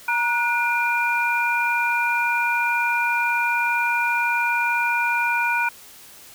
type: tone cluster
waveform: sine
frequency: 941 / 1463 / 2398 Hz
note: A#5 / F#6 / D7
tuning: +16 / -20 / +36 cents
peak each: -23 dBFS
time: 0.08-5.69 s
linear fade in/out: 5 ms
effects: white hiss -45 dBFS RMS until 6.34 s